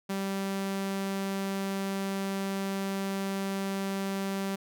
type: tone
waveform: sawtooth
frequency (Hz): 195.1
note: G3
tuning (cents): -8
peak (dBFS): -26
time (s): 0.09-4.56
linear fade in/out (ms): 10
effects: none